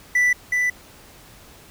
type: tone pair in turn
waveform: triangle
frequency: 1975.5 / 1984 Hz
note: B6 / B6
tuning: 0 / +7 cents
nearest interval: unison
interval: 7 cents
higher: second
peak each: -13 / -16 dBFS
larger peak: first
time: 0.15-0.33 / 0.52-0.7 s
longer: neither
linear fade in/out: 5 ms
effects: pink hiss -47 dBFS RMS until 1.7 s

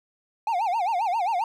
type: tone with vibrato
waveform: triangle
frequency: 805 Hz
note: G5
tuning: 46 cents sharp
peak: -20 dBFS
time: 0.47-1.44 s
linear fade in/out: 2 ms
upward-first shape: sine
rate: 7.5 Hz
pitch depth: 250 cents each way
effects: none

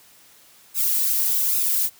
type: noise with flanger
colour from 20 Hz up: violet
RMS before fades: -21 dBFS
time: 0.74-1.9 s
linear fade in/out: 50 ms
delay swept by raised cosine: 0.77 to 3.27 ms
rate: 1.2 Hz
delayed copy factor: +0.85
effects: white hiss -52 dBFS RMS until 1.99 s + high-pass 60 Hz 12 dB/octave

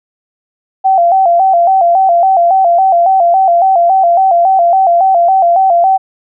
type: tone with vibrato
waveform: sine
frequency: 726 Hz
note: F#5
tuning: 33 cents flat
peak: -5 dBFS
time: 0.84-5.98 s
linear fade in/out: 20 ms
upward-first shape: square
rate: 3.6 Hz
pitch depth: 95 cents each way
effects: none

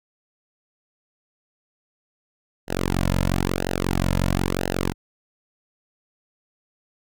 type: tone with flanger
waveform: sawtooth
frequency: 45.58 Hz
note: F#1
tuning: 25 cents flat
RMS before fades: -23 dBFS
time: 2.67-4.94 s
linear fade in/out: 50 ms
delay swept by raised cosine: 0.86 to 2.66 ms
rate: 1 Hz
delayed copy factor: -0.95
effects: none

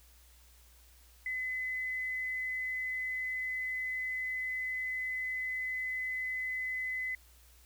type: tone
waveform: sine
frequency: 2023 Hz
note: B6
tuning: 41 cents sharp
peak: -33 dBFS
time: 1.26-7.15 s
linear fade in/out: 2 ms
effects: added 60 Hz sine -59 dBFS peak until 7.65 s + white hiss -63 dBFS RMS until 7.65 s

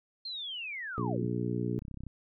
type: linear sweep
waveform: sine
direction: down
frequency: 4242 to 95.6 Hz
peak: -36 dBFS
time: 0.25-1.26 s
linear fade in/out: 5 ms
type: harmonic tone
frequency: 60 Hz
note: B1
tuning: 49 cents flat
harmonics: 2 / 3 / 4 / 5 / 6 / 7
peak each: -34 / -36 / -37 / -38 / -39 / -39 dBFS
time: 0.98-1.79 s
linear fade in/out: 0 ms
type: clicks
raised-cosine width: 5 ms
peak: -30 dBFS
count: 10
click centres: 1.79 / 1.821 / 1.852 / 1.882 / 1.913 / 1.943 / 1.973 / 2.006 / 2.036 / 2.067 s
effects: none

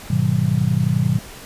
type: chord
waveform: sine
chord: G# minor seventh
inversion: none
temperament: just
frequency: 103.83 / 124.59 / 155.74 / 186.89 Hz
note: G#2 / B2 / D#3 / F#3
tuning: 0 / +16 / +2 / +18 cents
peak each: -23 / -19 / -20 / -22 dBFS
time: 0.1-1.19 s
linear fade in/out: 5 ms
effects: pink hiss -38 dBFS RMS until 1.45 s + resampled to 32000 Hz

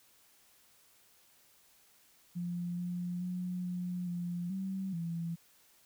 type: tone with pitch steps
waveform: sine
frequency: 174.9 / 177.1 / 180.4 / 178.9 / 174.9 / 191.4 / 167.9 Hz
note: F3 / F3 / F#3 / F3 / F3 / G3 / E3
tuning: +3 / +24 / -44 / +42 / +3 / -41 / +32 cents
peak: -34 dBFS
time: 2.35-5.36 s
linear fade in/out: 20 ms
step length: 430 ms
effects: white hiss -65 dBFS RMS until 5.85 s

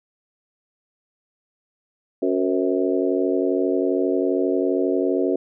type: harmonic tone with a mistuned harmonic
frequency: 92.5 Hz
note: F#2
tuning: in tune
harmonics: 3 / 4 / 5 / 6 / 7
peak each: -23 / -22 / -25 / -28 / -29 dBFS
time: 2.22-5.36 s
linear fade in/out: 5 ms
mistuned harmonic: 6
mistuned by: -72 cents
effects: none

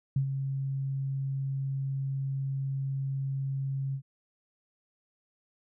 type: tone with ADSR envelope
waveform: sine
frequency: 136 Hz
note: C#3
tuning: 33 cents flat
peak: -22 dBFS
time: 0.16-4.02 s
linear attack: 4 ms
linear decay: 91 ms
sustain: -7 dB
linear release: 79 ms
effects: none

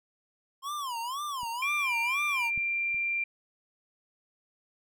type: tone with vibrato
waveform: square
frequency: 1047 Hz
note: C6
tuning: 1 cent sharp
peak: -33 dBFS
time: 0.62-2.51 s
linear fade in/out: 50 ms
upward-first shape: sine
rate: 2 Hz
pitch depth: 230 cents each way
type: clicks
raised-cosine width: 5 ms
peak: -37 / -31 / -41 dBFS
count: 3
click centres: 1.432 / 2.577 / 2.945 s
type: tone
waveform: sine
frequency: 2373 Hz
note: D7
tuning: 17 cents sharp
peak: -27 dBFS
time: 1.62-3.24 s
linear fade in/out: 5 ms
effects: none

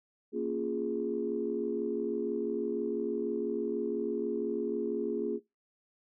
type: chord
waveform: sine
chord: Bb minor seventh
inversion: none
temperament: equal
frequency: 233.1 / 277.2 / 349.2 / 415.3 Hz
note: Bb3 / Db4 / F4 / Ab4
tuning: 0 / 0 / 0 / 0 cents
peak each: -36 / -38 / -35 / -33 dBFS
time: 0.32-5.4 s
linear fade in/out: 50 ms
effects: noise-tail reverb RT60 0.2 s tail -19 dB re dry + tanh soft clip ceiling -19 dBFS

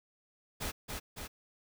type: noise with echo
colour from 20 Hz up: pink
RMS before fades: -37 dBFS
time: 0.6-0.72 s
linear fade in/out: 20 ms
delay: 280 ms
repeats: 2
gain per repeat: -3 dB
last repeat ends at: 1.28 s
effects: none

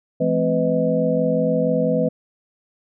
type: tone cluster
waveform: sine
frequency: 168.3 / 214.5 / 258.7 / 501 / 631 Hz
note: E3 / A3 / C4 / B4 / D#5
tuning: +36 / -44 / -19 / +25 / +24 cents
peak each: -23 / -25 / -24 / -20 / -24 dBFS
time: 0.2-2.09 s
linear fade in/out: 10 ms
effects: none

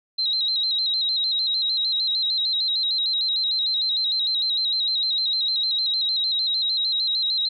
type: tone with vibrato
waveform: sine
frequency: 3964 Hz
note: B7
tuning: 6 cents sharp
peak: -20 dBFS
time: 0.18-7.49 s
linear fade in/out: 10 ms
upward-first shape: square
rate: 6.6 Hz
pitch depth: 64 cents each way
effects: none

